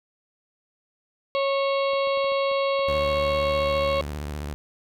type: harmonic tone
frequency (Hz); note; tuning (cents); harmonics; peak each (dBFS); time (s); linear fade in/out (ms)
550; C#5; -14; 1 / 2 / 4 / 5 / 6 / 7 / 8; -22 / -28 / -34 / -36 / -38 / -39 / -40; 1.35-4.01; 0
type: clicks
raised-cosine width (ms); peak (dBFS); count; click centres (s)
1; -30; 10; 1.934 / 2.073 / 2.174 / 2.244 / 2.32 / 2.515 / 2.793 / 2.947 / 3.158 / 3.317
type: tone with vibrato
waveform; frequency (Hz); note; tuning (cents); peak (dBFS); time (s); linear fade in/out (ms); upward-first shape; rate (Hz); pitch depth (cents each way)
sawtooth; 73.7; D2; +7; -26; 2.88-4.54; 0; sine; 15; 110
effects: none